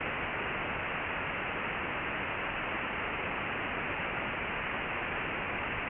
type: low-pass noise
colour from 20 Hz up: white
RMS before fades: -35 dBFS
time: 0-5.89 s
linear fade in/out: 10 ms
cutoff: 2800 Hz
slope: 96 dB/octave
effects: none